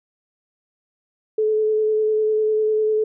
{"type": "tone with vibrato", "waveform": "sine", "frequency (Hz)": 431.6, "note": "A4", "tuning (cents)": -33, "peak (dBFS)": -16, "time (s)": [1.38, 3.04], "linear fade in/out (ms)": 5, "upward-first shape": "square", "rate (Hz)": 10, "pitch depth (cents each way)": 11, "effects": []}